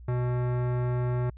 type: tone with hard clipping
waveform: sine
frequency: 123.47 Hz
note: B2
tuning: in tune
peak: -27 dBFS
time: 0.08-1.3 s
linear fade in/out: 5 ms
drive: 18 dB
effects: added 60 Hz sine -43 dBFS peak until 1.37 s + resampled to 8000 Hz